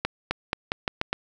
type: accelerating click train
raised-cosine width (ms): 0.3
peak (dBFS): -8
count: 7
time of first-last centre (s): 0.05-1.13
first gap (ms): 260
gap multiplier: 0.85
effects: none

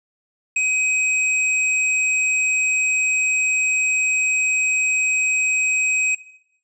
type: tone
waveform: square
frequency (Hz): 2526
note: D#7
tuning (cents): +26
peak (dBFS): -17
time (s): 0.56-6.15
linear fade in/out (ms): 5
effects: noise-tail reverb RT60 0.8 s tail -18 dB re dry + resampled to 22050 Hz

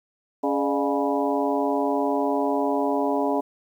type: harmonic tone with a mistuned harmonic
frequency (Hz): 140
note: C#3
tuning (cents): +18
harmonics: 2 / 3 / 4 / 5 / 6 / 7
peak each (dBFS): -25 / -27 / -28 / -29 / -30 / -30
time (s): 0.43-3.41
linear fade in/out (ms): 10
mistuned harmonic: 4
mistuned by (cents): +120
effects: 9-bit

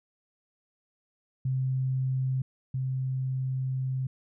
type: tone pair in turn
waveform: sine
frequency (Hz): 130.81 / 130.81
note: C3 / C3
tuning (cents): 0 / 0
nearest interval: unison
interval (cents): 0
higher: neither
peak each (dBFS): -25 / -27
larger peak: first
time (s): 1.45-2.42 / 2.74-4.07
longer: second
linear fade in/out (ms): 5
effects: none

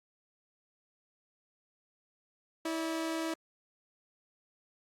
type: tone pair together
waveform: sawtooth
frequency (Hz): 324.8 / 578.7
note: E4 / D5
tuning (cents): -26 / -26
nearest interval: minor seventh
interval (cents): 1000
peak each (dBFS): -29 / -39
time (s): 2.65-3.34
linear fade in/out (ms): 5
effects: low-pass 12000 Hz 12 dB/octave + Opus 48 kbps

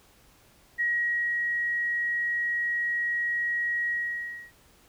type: tone with ADSR envelope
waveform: sine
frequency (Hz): 1900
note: A#6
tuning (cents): +33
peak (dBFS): -23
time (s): 0.78-4.52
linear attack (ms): 25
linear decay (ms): 540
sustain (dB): -2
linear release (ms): 620
effects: pink hiss -59 dBFS RMS until 4.88 s

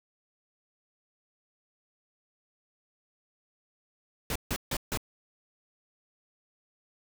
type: noise bursts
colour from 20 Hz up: pink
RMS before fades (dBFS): -31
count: 4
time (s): 4.3-4.974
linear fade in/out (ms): 2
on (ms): 56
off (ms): 150
effects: none

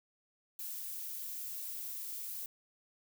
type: noise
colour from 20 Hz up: violet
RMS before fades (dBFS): -42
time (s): 0.59-2.46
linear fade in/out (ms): 2
effects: none

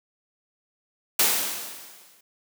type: noise with exponential decay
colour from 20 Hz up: white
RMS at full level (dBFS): -18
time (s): 1.19-2.21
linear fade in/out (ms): 5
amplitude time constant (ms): 220
effects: high-pass 200 Hz 12 dB/octave

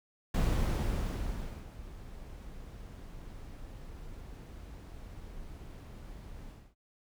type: noise with ADSR envelope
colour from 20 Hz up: brown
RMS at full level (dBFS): -27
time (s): 0.34-6.75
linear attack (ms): 5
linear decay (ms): 1300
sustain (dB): -19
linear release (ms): 260
effects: none

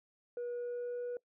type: tone with pitch glide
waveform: sine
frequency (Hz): 482.9 to 486.8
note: B4 to B4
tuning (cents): -39 to -25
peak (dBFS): -34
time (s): 0.37-1.17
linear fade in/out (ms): 2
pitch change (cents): +14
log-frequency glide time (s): 0.53-1.02
effects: noise-tail reverb RT60 0.1 s tail -22 dB re dry + tanh soft clip ceiling -35 dBFS

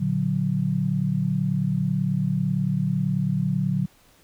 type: chord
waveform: sine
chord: Bb augmented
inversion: none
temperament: equal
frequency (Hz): 116.54 / 146.83 / 185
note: Bb2 / D3 / F#3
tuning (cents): 0 / 0 / 0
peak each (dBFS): -29 / -24 / -24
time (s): 0-3.86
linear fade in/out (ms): 10
effects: pink hiss -57 dBFS RMS until 4.23 s

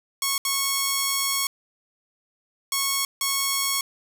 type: tone bursts at uneven times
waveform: 5% pulse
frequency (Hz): 1101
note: C#6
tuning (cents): -12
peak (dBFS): -10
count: 4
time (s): 0.22-0.38 / 0.45-1.47 / 2.72-3.05 / 3.21-3.81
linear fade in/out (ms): 2
effects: none

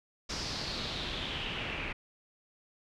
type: noise with low-pass filter sweep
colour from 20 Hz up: pink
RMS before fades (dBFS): -37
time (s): 0.29-1.93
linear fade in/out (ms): 10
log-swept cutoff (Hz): 5400 to 2400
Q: 4.2
effects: none

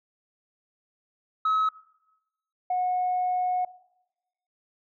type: tone pair in turn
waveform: sine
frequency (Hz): 1284 / 729.2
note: E6 / F#5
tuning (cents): -46 / -25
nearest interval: minor seventh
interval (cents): 979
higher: first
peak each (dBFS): -19 / -22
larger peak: first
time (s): 1.45-1.69 / 2.7-3.65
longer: second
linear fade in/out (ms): 5
effects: noise-tail reverb RT60 0.9 s tail -19 dB re dry + tanh soft clip ceiling -19 dBFS

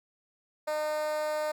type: tone with high-pass filter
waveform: 10% pulse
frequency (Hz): 304.6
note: D#4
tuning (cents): -37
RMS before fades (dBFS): -31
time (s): 0.67-1.52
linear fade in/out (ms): 10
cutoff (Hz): 630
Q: 4.8
effects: none

